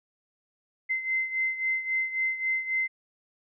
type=beating tone pair; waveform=sine; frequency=2067 / 2070.7 Hz; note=C7 / C7; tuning=-22 / -19 cents; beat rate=3.7 Hz; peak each=-27 / -32 dBFS; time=0.89-2.88 s; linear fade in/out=20 ms; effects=none